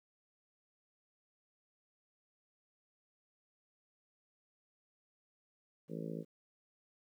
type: harmonic tone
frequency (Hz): 55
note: A1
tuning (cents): 0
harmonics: 3 / 4 / 5 / 6 / 7 / 8 / 9 / 10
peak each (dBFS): -43 / -46 / -49 / -49 / -52 / -48 / -50 / -54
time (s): 5.88-6.25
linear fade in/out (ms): 50
effects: 12-bit